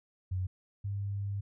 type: tone pair in turn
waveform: sine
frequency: 92.5 / 100.02 Hz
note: F#2 / G2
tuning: 0 / +35 cents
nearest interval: minor second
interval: 135 cents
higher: second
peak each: -30 / -32 dBFS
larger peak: first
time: 0.31-0.47 / 0.84-1.41 s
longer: second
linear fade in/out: 10 ms
effects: none